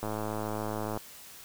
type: click train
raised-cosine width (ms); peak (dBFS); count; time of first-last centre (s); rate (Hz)
1; -20; 102; 0.03-0.974; 107
effects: white hiss -49 dBFS RMS until 1.44 s